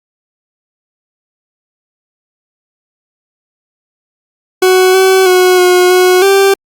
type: tone with pitch steps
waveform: 40% pulse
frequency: 371.3 / 379.1 / 366.1 / 361.5 / 365.6 / 391.9 Hz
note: F#4 / F#4 / F#4 / F#4 / F#4 / G4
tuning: +6 / +42 / -18 / -40 / -21 / 0 cents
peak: -4 dBFS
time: 4.62-6.54 s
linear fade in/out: 5 ms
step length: 320 ms
effects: Opus 48 kbps